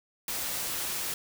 white noise, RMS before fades -33 dBFS, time 0.28-1.14 s, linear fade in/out 2 ms, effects none

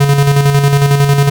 square tone with tremolo, 141.1 Hz, C#3, 31 cents sharp, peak -6 dBFS, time 0-1.3 s, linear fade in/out 10 ms, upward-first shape square, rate 11 Hz, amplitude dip 45%, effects none

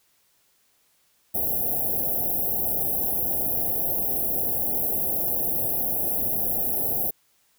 white band-stop noise, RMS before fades -25 dBFS, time 1.34-7.11 s, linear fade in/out 10 ms, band 810 to 11000 Hz, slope 96 dB/octave, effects white hiss -65 dBFS RMS until 7.58 s

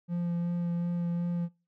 triangle tone with vibrato, 172.8 Hz, F3, 18 cents flat, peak -26 dBFS, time 0.08-1.49 s, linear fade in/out 50 ms, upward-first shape sine, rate 2.7 Hz, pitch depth 12 cents each way, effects noise-tail reverb RT60 0.3 s tail -22 dB re dry

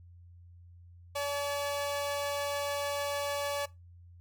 sawtooth tone pair together, 571.1 / 860 Hz, D5 / A5, -49 / -40 cents, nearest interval perfect fifth, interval 709 cents, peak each -28 / -36 dBFS, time 1.15-3.66 s, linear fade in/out 10 ms, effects noise-tail reverb RT60 0.2 s tail -19 dB re dry + added 87 Hz sine -51 dBFS peak until 4.2 s

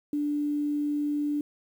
sine tone with quantisation, 293.4 Hz, D4, 2 cents flat, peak -25 dBFS, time 0.13-1.41 s, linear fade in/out 2 ms, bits 9, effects none

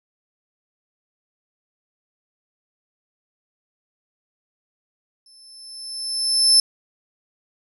35% pulse tone with exponential growth, 5274 Hz, E8, in tune, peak -7 dBFS, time 5.26-6.6 s, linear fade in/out 2 ms, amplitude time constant 290 ms, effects none

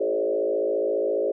sine tone with frequency modulation, 480 Hz, B4, 49 cents flat, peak -21 dBFS, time 0-1.32 s, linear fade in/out 10 ms, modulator 54.7 Hz, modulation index 2.1, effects none

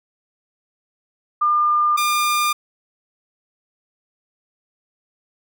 sine / sawtooth tone pair in turn, 1203 / 1203 Hz, D6 / D6, +41 / +41 cents, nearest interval unison, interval 0 cents, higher neither, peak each -14 / -13 dBFS, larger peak second, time 1.41-1.97 / 1.97-2.53 s, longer neither, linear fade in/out 10 ms, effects none

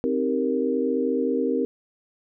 sine chord, C minor seventh, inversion none, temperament equal, 261.6 / 311.1 / 392 / 466.2 Hz, C4 / Eb4 / G4 / Bb4, 0 / 0 / 0 / 0 cents, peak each -25 / -29 / -28 / -25 dBFS, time 0.04-1.65 s, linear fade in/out 0 ms, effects none

